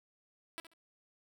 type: tone with echo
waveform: 5% pulse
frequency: 329.6 Hz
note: E4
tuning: in tune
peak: -29 dBFS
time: 0.58-0.6 s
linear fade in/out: 0 ms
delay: 68 ms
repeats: 2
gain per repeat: -13 dB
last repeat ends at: 0.736 s
effects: none